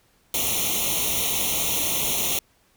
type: noise with comb filter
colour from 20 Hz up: white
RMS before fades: -24 dBFS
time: 0.34-2.39 s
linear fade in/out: 2 ms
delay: 0.31 ms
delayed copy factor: +1
effects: pink hiss -62 dBFS RMS until 2.76 s